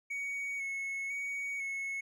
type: tone with vibrato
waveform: triangle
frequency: 2217 Hz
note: C#7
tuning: in tune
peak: -33 dBFS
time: 0.1-2.01 s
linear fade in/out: 10 ms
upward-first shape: square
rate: 1 Hz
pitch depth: 20 cents each way
effects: none